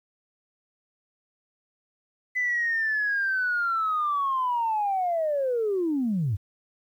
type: linear sweep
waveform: sine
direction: down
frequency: 2015 to 87.31 Hz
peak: -22 dBFS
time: 2.35-6.37 s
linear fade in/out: 20 ms
effects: tanh soft clip ceiling -18 dBFS + 10-bit